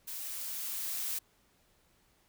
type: noise with level ramp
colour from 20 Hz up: blue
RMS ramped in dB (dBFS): -41 to -35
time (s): 0.07-1.19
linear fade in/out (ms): 10
effects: pink hiss -69 dBFS RMS until 2.28 s